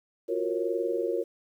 sine chord, Gb major seventh, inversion third, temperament equal with one note detuned, 349.2 / 370 / 466.2 / 548.6 Hz, F4 / Gb4 / Bb4 / Db5, 0 / 0 / 0 / -18 cents, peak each -31 / -33 / -30 / -33 dBFS, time 0.28-1.24 s, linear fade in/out 20 ms, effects 10-bit

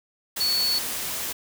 sine tone in noise, 4430 Hz, C#8, 2 cents flat, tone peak -21 dBFS, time 0.4-0.79 s, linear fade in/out 10 ms, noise white, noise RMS -30 dBFS, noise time 0.36-1.33 s, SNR +6 dB, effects none

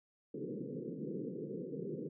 white band-pass noise, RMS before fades -42 dBFS, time 0.34-2.09 s, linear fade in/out 5 ms, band 130 to 490 Hz, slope 96 dB/octave, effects none

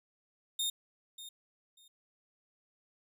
sawtooth tone with echo, 3665 Hz, A#7, 30 cents flat, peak -28 dBFS, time 0.59-0.7 s, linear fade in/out 5 ms, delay 590 ms, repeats 2, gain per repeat -14 dB, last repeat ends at 1.88 s, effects none

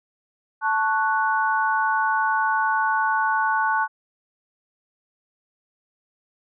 sine chord, F# minor, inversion first, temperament equal, 880 / 1108.7 / 1480 Hz, A5 / C#6 / F#6, 0 / 0 / 0 cents, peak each -22 / -25 / -23 dBFS, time 0.61-3.88 s, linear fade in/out 50 ms, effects none

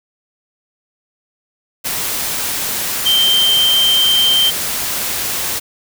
sine tone in noise, 3136 Hz, G7, in tune, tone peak -10 dBFS, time 3.05-4.51 s, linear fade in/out 20 ms, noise white, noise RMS -20 dBFS, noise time 1.84-5.6 s, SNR +7 dB, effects none

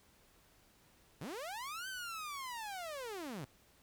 sawtooth linear two-way sweep, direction up then down, 116.9 to 1564 to 116.9 Hz, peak -38 dBFS, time 1.21-3.45 s, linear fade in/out 5 ms, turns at 1.88 s, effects pink hiss -67 dBFS RMS until 3.82 s

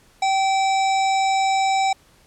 harmonic tone with a mistuned harmonic, 773 Hz, G5, 24 cents flat, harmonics 1 / 3 / 5 / 7 / 9 / 10, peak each -17 / -27 / -31 / -34 / -36 / -37 dBFS, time 0.22-1.93 s, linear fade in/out 5 ms, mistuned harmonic 7, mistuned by -41 cents, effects pink hiss -55 dBFS RMS until 2.26 s + low-pass 12000 Hz 12 dB/octave

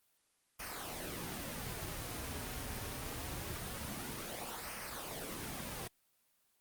pink noise with flanger, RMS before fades -42 dBFS, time 0.59-5.88 s, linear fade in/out 10 ms, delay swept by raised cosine 0.26 to 6.06 ms, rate 0.24 Hz, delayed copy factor -0.65, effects white hiss -75 dBFS RMS until 6.6 s + Opus 24 kbps

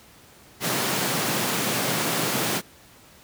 pink high-pass noise, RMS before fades -25 dBFS, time 0.6-2.62 s, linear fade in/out 50 ms, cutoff 120 Hz, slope 48 dB/octave, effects pink hiss -51 dBFS RMS until 3.23 s + high-pass 60 Hz 12 dB/octave

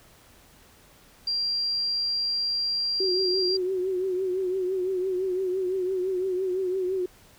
sine tone, 4749 Hz, D8, 18 cents sharp, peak -24 dBFS, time 1.27-3.57 s, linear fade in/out 5 ms
sine tone with vibrato, 372.3 Hz, F#4, 11 cents sharp, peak -24 dBFS, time 3-7.06 s, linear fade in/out 5 ms, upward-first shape triangle, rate 5.9 Hz, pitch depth 72 cents each way
effects pink hiss -55 dBFS RMS until 7.38 s

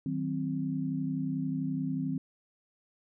sine chord, C diminished, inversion first, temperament just, 156.98 / 188.37 / 261.6 Hz, Eb3 / Gb3 / C4, +16 / +31 / 0 cents, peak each -34 / -37 / -32 dBFS, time 0.06-2.18 s, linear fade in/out 2 ms, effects none

